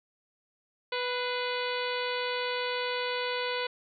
harmonic tone with a mistuned harmonic, 493.9 Hz, B4, in tune, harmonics 1 / 2 / 3 / 4 / 5 / 6 / 7 / 8 / 9, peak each -33 / -36 / -38 / -39 / -40 / -41 / -41 / -42 / -43 dBFS, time 0.92-3.67 s, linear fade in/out 5 ms, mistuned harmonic 4, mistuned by +59 cents, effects none

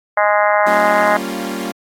harmonic tone, 207.7 Hz, G#3, in tune, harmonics 3 / 4 / 5 / 6 / 7 / 8 / 9 / 10, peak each -15 / -17 / -19 / -21 / -22 / -23 / -24 / -25 dBFS, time 0.17-1.17 s, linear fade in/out 5 ms
sawtooth chord, G half-diminished seventh, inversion none, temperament equal with one note detuned, 196 / 231.7 / 277.2 / 349.2 Hz, G3 / Bb3 / Db4 / F4, 0 / -10 / 0 / 0 cents, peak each -23 dBFS, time 0.66-1.72 s, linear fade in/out 10 ms
effects AAC 64 kbps

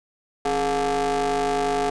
35% pulse ring-modulated tone, 148.4 Hz, D3, 18 cents sharp, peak -16 dBFS, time 0.45-1.9 s, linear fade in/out 5 ms, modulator 568 Hz, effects resampled to 22050 Hz

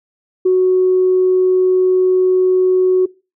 sine tone, 370 Hz, F#4, in tune, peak -8 dBFS, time 0.45-3.06 s, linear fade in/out 10 ms, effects noise-tail reverb RT60 0.3 s tail -22 dB re dry + tanh soft clip ceiling -4 dBFS

